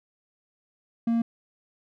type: tone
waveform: triangle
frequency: 231.3 Hz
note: A#3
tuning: 13 cents flat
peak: -19 dBFS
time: 1.07-1.22 s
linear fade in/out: 5 ms
effects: none